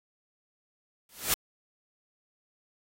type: noise with exponential growth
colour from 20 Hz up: white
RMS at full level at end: -22 dBFS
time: 1.09-1.34 s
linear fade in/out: 2 ms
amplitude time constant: 54 ms
effects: AAC 48 kbps